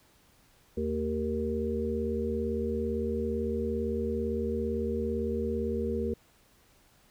harmonic tone with a mistuned harmonic, 77.78 Hz, D#2, in tune, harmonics 1 / 3 / 5 / 6, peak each -35 / -33 / -34 / -33 dBFS, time 0.77-6.14 s, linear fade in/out 5 ms, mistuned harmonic 3, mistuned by -53 cents, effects pink hiss -63 dBFS RMS until 7.1 s

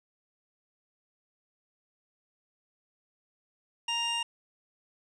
40% pulse tone pair together, 934 / 2803 Hz, A#5 / F7, +3 / +6 cents, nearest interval octave + perfect fifth, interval 1903 cents, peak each -34 / -29 dBFS, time 3.88-4.23 s, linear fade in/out 5 ms, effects resampled to 22050 Hz

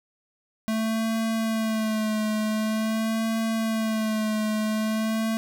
square tone with vibrato, 219.7 Hz, A3, 2 cents flat, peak -24 dBFS, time 0.68-5.37 s, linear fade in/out 0 ms, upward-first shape sine, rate 0.46 Hz, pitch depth 36 cents each way, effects none

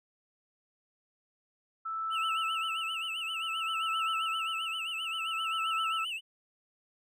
sine tone with tremolo, 1318.5 Hz, E6, in tune, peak -29 dBFS, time 1.85-6.05 s, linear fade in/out 10 ms, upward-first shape triangle, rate 0.57 Hz, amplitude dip 85%
triangle tone with vibrato, 2800 Hz, F7, 4 cents sharp, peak -32 dBFS, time 2.1-6.21 s, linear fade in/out 50 ms, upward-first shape sine, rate 7.6 Hz, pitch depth 140 cents each way
effects none

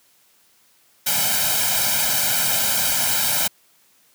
white noise with comb filter, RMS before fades -20 dBFS, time 1.06-3.48 s, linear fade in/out 10 ms, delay 1.3 ms, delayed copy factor +1, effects white hiss -58 dBFS RMS until 4.14 s + high-pass 100 Hz 12 dB/octave

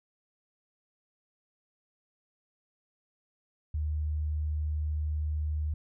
sine tone, 76.1 Hz, D#2, 38 cents flat, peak -28 dBFS, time 3.74-5.74 s, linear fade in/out 5 ms, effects none

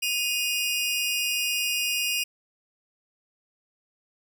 sawtooth tone pair together, 2489 / 2826 Hz, D#7 / F7, 0 / +20 cents, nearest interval major second, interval 220 cents, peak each -24 / -24 dBFS, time 0.02-2.24 s, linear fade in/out 10 ms, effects none

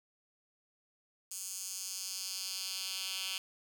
10% pulse tone with high-pass filter sweep, 190 Hz, F#3, 46 cents sharp, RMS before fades -40 dBFS, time 1.31-3.38 s, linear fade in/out 2 ms, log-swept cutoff 7400 to 3200 Hz, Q 1.9, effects none

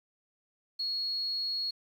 sine tone, 4320 Hz, C#8, 45 cents flat, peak -30 dBFS, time 0.79-1.71 s, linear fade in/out 10 ms, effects 10-bit

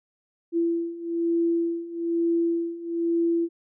sine beating tone pair, 336.1 / 337.2 Hz, E4 / E4, +34 / +39 cents, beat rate 1.1 Hz, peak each -27 / -24 dBFS, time 0.52-3.49 s, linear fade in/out 50 ms, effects none

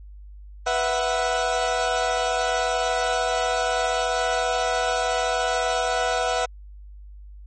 30% pulse chord, B suspended fourth, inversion none, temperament equal, 493.9 / 659.3 / 740 Hz, B4 / E5 / F#5, 0 / 0 / 0 cents, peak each -24 / -23 / -22 dBFS, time 0.66-6.46 s, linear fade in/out 10 ms, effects added 50 Hz sine -39 dBFS peak until 7.46 s + MP3 32 kbps

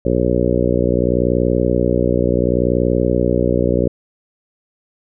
harmonic tone, 60.7 Hz, B1, 29 cents flat, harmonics 1 / 2 / 3 / 4 / 5 / 6 / 7 / 8 / 9, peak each -22 / -22 / -22 / -22 / -22 / -22 / -22 / -22 / -22 dBFS, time 0.05-3.88 s, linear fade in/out 5 ms, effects none

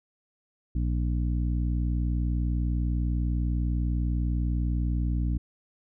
harmonic tone, 60 Hz, B1, 49 cents flat, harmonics 1 / 2 / 3 / 4 / 5, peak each -25 / -31 / -35 / -37 / -39 dBFS, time 0.75-5.38 s, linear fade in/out 5 ms, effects none

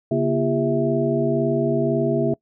sine tone cluster, 139.8 / 237.7 / 341.6 / 403.5 / 656 Hz, C#3 / A#3 / F4 / G#4 / E5, +15 / +34 / -38 / -50 / -9 cents, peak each -24 dBFS, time 0.11-2.34 s, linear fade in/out 5 ms, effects noise-tail reverb RT60 0.1 s tail -24 dB re dry

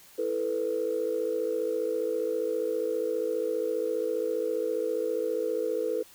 sine chord, E suspended fourth, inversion none, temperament just, 329.6 / 439.5 / 494.4 Hz, E4 / A4 / B4, 0 / -2 / +2 cents, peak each -35 / -29 / -29 dBFS, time 0.18-6.03 s, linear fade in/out 10 ms, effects tanh soft clip ceiling -18 dBFS + white hiss -54 dBFS RMS until 6.14 s

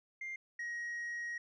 sine tone pair in turn, 2100 / 1890.4 Hz, C7 / A#6, +6 / +24 cents, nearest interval major second, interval 182 cents, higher first, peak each -38 / -35 dBFS, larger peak second, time 0.21-0.36 / 0.59-1.38 s, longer second, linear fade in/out 5 ms, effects tanh soft clip ceiling -37 dBFS

